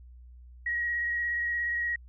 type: tone with vibrato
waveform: sine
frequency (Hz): 1900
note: A#6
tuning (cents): +33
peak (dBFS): -27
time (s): 0.66-1.96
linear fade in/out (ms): 5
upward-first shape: square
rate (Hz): 17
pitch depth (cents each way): 11
effects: added 61 Hz sine -47 dBFS peak until 2.08 s